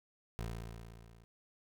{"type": "tone with level ramp", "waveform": "20% pulse", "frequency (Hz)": 56.8, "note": "A#1", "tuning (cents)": -44, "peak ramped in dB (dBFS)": [-32, -54], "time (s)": [0.39, 1.24], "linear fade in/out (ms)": 0, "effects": []}